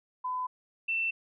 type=tone pair in turn; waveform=sine; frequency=1008 / 2681 Hz; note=B5 / E7; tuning=+35 / +29 cents; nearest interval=octave + perfect fourth; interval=1694 cents; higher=second; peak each=-30 / -27 dBFS; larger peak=second; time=0.24-0.47 / 0.88-1.11 s; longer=neither; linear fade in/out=10 ms; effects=none